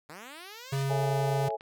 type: linear sweep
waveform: 5% pulse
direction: up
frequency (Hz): 138.59 to 622.3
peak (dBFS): -32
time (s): 0.09-0.83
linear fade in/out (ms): 5
type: tone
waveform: square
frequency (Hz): 136.8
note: C#3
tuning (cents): -23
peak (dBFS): -28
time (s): 0.72-1.49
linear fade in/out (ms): 10
type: chord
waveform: sine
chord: A major seventh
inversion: none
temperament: equal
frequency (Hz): 440 / 554.4 / 659.3 / 830.6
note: A4 / C#5 / E5 / G#5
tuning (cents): 0 / 0 / 0 / 0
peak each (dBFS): -34 / -38 / -35 / -33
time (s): 0.89-1.57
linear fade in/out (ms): 20
type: clicks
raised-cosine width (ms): 0.3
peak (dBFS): -32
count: 3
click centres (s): 1.036 / 1.505 / 1.609
effects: none